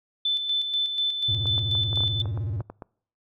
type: tone with tremolo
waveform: sine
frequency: 3520 Hz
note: A7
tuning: in tune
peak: -21 dBFS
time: 0.25-2.22 s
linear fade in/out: 5 ms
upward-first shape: square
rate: 4.1 Hz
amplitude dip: 45%
type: tone with vibrato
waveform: triangle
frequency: 103.83 Hz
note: G#2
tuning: in tune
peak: -24 dBFS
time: 1.28-2.62 s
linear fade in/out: 10 ms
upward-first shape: square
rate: 16 Hz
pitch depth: 210 cents each way
type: clicks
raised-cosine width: 1 ms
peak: -23 dBFS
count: 12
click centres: 1.457 / 1.58 / 1.752 / 1.93 / 1.974 / 2.006 / 2.036 / 2.257 / 2.375 / 2.606 / 2.7 / 2.822 s
effects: noise-tail reverb RT60 0.6 s tail -26 dB re dry